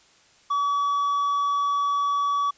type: tone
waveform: triangle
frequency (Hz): 1140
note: C#6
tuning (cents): +48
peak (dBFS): -19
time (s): 0.5-2.51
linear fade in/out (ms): 10
effects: white hiss -57 dBFS RMS until 2.57 s + resampled to 16000 Hz